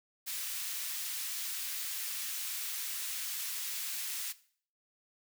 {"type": "high-pass noise", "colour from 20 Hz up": "white", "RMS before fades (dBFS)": -38, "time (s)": [0.26, 4.33], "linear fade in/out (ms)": 20, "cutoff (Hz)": 1800, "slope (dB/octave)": 12, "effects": ["noise-tail reverb RT60 0.5 s tail -17 dB re dry"]}